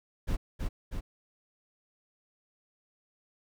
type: noise with echo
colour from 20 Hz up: brown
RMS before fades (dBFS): -29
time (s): 0.27-0.37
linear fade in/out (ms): 20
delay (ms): 320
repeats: 2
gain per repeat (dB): -3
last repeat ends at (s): 1.01
effects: none